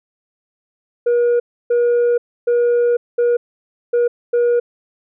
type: tone bursts at uneven times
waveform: sine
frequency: 479 Hz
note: A#4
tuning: 47 cents sharp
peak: -9 dBFS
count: 6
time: 1.06-1.4 / 1.7-2.18 / 2.47-2.97 / 3.18-3.37 / 3.93-4.08 / 4.33-4.6 s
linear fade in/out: 10 ms
effects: tanh soft clip ceiling -11 dBFS